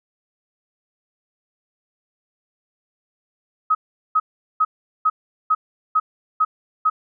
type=tone bursts; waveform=sine; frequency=1268 Hz; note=D#6; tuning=32 cents sharp; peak=-13 dBFS; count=8; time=3.7-6.9 s; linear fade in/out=10 ms; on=50 ms; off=400 ms; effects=none